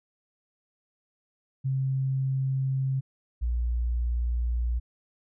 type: tone pair in turn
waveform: sine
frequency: 133.4 / 59.42 Hz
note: C3 / A#1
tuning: +34 / +34 cents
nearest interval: octave + major second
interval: 1400 cents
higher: first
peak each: -24 dBFS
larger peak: neither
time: 1.64-3.01 / 3.41-4.8 s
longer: second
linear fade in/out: 20 ms
effects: none